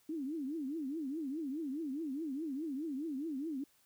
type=tone with vibrato; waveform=sine; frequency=293.7 Hz; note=D4; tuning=in tune; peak=-36 dBFS; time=0.09-3.64 s; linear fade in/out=5 ms; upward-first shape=triangle; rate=4.8 Hz; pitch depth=260 cents each way; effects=white hiss -70 dBFS RMS until 3.85 s